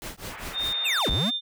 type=noise with tremolo; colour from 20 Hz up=pink; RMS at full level=-34 dBFS; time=0.02-0.73 s; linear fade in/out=0 ms; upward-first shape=triangle; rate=5 Hz; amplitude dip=100%
type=band-pass noise; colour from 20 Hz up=white; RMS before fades=-41 dBFS; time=0.27-1.04 s; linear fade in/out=50 ms; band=520 to 2400 Hz; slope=24 dB/octave
type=tone with pitch glide; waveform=sine; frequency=3654 to 3600 Hz; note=A#7 to A7; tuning=-35 to +39 cents; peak=-25 dBFS; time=0.53-1.41 s; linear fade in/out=50 ms; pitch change=-26 cents; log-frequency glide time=0.65-1.15 s
type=linear two-way sweep; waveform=square; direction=down then up; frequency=2903 to 32.7 to 257.8 Hz; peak=-25 dBFS; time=0.84-1.31 s; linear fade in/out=20 ms; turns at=1.1 s
effects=none